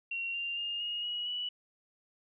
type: tone with pitch steps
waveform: sine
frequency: 2744 / 2784 / 2824 / 2865 / 2907 / 2949 Hz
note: F7 / F7 / F7 / F7 / F#7 / F#7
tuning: -31 / -6 / +19 / +44 / -31 / -6 cents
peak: -33 dBFS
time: 0.11-1.49 s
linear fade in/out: 5 ms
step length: 230 ms
effects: none